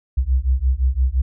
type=beating tone pair; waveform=sine; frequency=61.74 / 67.54 Hz; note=B1 / C#2; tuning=0 / -44 cents; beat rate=5.8 Hz; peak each=-18 dBFS; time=0.17-1.22 s; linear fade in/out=10 ms; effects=none